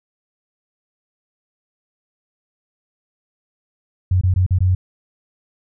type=tone with dropouts; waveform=sine; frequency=92 Hz; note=F#2; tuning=9 cents flat; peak=-12 dBFS; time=4.11-4.75 s; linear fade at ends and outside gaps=5 ms; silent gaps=4.212-4.235 / 4.34-4.36 / 4.464-4.507 / 4.587-4.605 s; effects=none